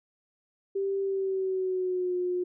sine tone with pitch glide, 392 to 359.5 Hz, G4 to F#4, 0 to -50 cents, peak -26 dBFS, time 0.75-2.44 s, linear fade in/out 10 ms, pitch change -150 cents, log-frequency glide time 1.01-2.16 s, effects none

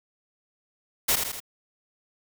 white noise with echo, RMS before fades -22 dBFS, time 1.08-1.16 s, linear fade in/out 10 ms, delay 81 ms, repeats 3, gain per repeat -5 dB, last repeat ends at 1.403 s, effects none

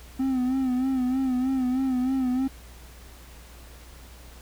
triangle tone with vibrato, 258.2 Hz, C4, 23 cents flat, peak -20 dBFS, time 0.19-2.48 s, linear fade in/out 10 ms, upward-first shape sine, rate 3.2 Hz, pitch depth 61 cents each way, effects added 60 Hz sine -45 dBFS peak until 4.41 s + pink hiss -50 dBFS RMS until 4.41 s

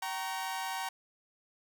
sawtooth chord, G diminished, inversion none, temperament equal with one note detuned, 767 / 932.3 / 1108.7 Hz, G5 / Bb5 / Db6, -38 / 0 / 0 cents, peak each -34 / -34 / -40 dBFS, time 0.02-0.89 s, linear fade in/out 5 ms, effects none

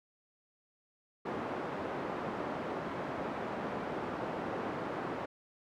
pink band-pass noise, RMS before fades -38 dBFS, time 1.25-5.26 s, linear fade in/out 10 ms, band 230 to 1200 Hz, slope 12 dB/octave, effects none

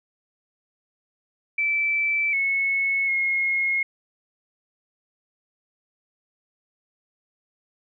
sine tone with pitch steps, 2323 / 2196 / 2157 Hz, D7 / C#7 / C#7, -20 / -17 / -48 cents, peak -20 dBFS, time 1.58-3.83 s, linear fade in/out 5 ms, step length 750 ms, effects none

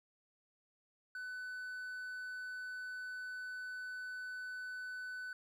triangle tone, 1500 Hz, F#6, 23 cents sharp, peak -40 dBFS, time 1.15-5.33 s, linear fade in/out 2 ms, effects none

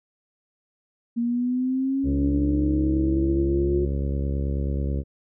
sine linear sweep, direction up, 233.1 to 359.6 Hz, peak -21 dBFS, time 1.16-3.86 s, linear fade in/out 20 ms
harmonic tone, 69.3 Hz, C#2, in tune, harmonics 1 / 2 / 3 / 4 / 5 / 6 / 7 / 8, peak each -24 / -30 / -34 / -36 / -38 / -40 / -41 / -42 dBFS, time 2.03-5.04 s, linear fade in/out 50 ms
effects none

